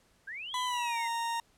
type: linear two-way sweep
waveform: sine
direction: up then down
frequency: 1523 to 3405 to 2013 Hz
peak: -38 dBFS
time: 0.27-1.08 s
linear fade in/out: 10 ms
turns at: 0.54 s
type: tone with pitch glide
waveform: 40% pulse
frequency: 1000 to 927.7 Hz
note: B5 to A#5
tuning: +21 to -9 cents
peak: -30 dBFS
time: 0.54-1.4 s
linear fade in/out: 2 ms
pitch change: -130 cents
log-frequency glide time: 0.66-0.96 s
effects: pink hiss -67 dBFS RMS until 1.57 s + low-pass 11000 Hz 12 dB/octave